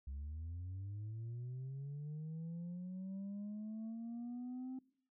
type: linear sweep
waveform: sine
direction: up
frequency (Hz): 66.2 to 261.6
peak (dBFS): -40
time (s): 0.07-4.79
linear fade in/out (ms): 5
effects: noise-tail reverb RT60 0.6 s tail -22 dB re dry + tanh soft clip ceiling -41 dBFS